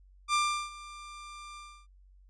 sawtooth tone with ADSR envelope, 1189 Hz, D6, 21 cents sharp, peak -20 dBFS, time 0.28-1.87 s, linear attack 57 ms, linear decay 360 ms, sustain -20 dB, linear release 300 ms, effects added 47 Hz sine -55 dBFS peak until 2.29 s + resampled to 22050 Hz

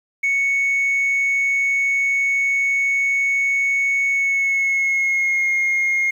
sine tone with pitch glide, 2217 to 2140 Hz, C#7 to C7, 0 to +38 cents, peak -14 dBFS, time 0.23-6.11 s, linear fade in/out 10 ms, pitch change -62 cents, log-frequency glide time 4.09-5.52 s, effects tanh soft clip ceiling -14 dBFS + 8-bit

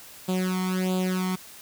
sawtooth tone with flanger, 185 Hz, F#3, in tune, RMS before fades -26 dBFS, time 0.28-1.36 s, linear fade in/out 10 ms, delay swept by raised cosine 0.26 to 0.94 ms, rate 1.5 Hz, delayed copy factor +0.9, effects white hiss -46 dBFS RMS until 1.61 s

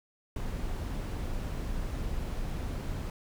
brown noise, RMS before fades -34 dBFS, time 0.36-3.1 s, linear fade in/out 2 ms, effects none

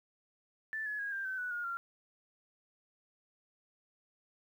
sine tone with pitch steps, 1760 / 1700 / 1642.1 / 1586.2 / 1532.2 / 1480 / 1429.6 / 1380.9 Hz, A6 / G#6 / G#6 / G6 / G6 / F#6 / F6 / F6, 0 / +40 / -20 / +20 / -40 / 0 / +40 / -20 cents, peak -35 dBFS, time 0.73-1.77 s, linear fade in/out 0 ms, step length 130 ms, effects 11-bit

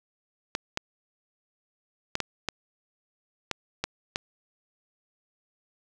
clicks, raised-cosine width 0.2 ms, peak -10 dBFS, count 8, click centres 0.551 / 0.774 / 2.154 / 2.203 / 2.487 / 3.513 / 3.84 / 4.159 s, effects none

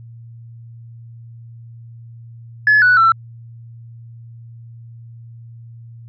sine tone with pitch steps, 1709 / 1479 / 1340 Hz, G#6 / F#6 / E6, +49 / -1 / +28 cents, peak -7 dBFS, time 2.67-3.12 s, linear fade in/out 2 ms, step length 150 ms, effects tanh soft clip ceiling -5 dBFS + added 116 Hz sine -35 dBFS peak until 6.08 s

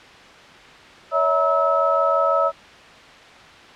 sine tone cluster, 563 / 649 / 945 / 1297 Hz, C#5 / E5 / A#5 / E6, +27 / -27 / +23 / -28 cents, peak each -21 / -21 / -28 / -19 dBFS, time 1.11-2.52 s, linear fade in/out 50 ms, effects white hiss -43 dBFS RMS until 3.75 s + low-pass 3000 Hz 12 dB/octave

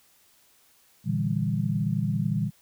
sine chord, E half-diminished seventh, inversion second, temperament equal with one note detuned, 116.54 / 146.83 / 164.81 / 198.39 Hz, Bb2 / D3 / E3 / G3, 0 / 0 / 0 / +21 cents, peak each -29 dBFS, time 1.04-2.51 s, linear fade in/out 50 ms, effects white hiss -61 dBFS RMS until 2.61 s

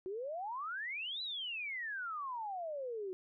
sine exponential two-way sweep, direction up then down, 361.1 to 4037 to 361.1 Hz, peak -38 dBFS, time 0.06-3.13 s, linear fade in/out 0 ms, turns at 1.22 s, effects none

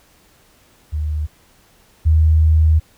sine tone pair in turn, 76.1 / 78.81 Hz, D#2 / D#2, -38 / +23 cents, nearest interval minor second, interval 61 cents, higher second, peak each -18 / -9 dBFS, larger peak second, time 0.92-1.27 / 2.05-2.8 s, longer second, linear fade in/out 20 ms, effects pink hiss -53 dBFS RMS until 2.97 s

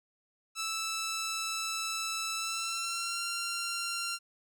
10% pulse tone with pitch glide, 1318.5 to 1379.3 Hz, E6 to F6, 0 to -22 cents, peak -24 dBFS, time 0.55-4.19 s, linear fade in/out 50 ms, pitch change +78 cents, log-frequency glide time 2.35-3.22 s, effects none

